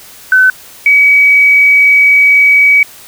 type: tone pair in turn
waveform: sine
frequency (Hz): 1516 / 2271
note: F#6 / C#7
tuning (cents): +42 / +41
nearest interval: perfect fifth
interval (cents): 699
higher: second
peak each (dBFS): -3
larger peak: neither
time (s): 0.32-0.5 / 0.86-2.83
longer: second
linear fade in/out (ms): 2
effects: white hiss -35 dBFS RMS until 3.07 s